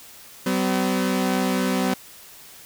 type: tone pair together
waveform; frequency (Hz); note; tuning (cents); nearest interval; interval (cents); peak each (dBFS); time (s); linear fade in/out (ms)
sawtooth; 190 / 253.9; F#3 / B3; +46 / +48; perfect fourth; 502; -19; 0.46-1.94; 5
effects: white hiss -45 dBFS RMS until 2.65 s